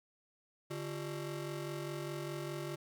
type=ring-modulated tone; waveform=30% pulse; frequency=246.9 Hz; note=B3; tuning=in tune; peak=-33 dBFS; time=0.7-2.76 s; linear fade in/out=10 ms; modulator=101 Hz; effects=none